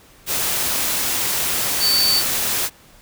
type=tone in noise; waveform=sine; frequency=4539 Hz; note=C#8; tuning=40 cents sharp; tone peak=-15 dBFS; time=1.79-2.23 s; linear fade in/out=50 ms; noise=white; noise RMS=-21 dBFS; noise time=0.26-2.7 s; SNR=+3 dB; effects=pink hiss -49 dBFS RMS until 3.01 s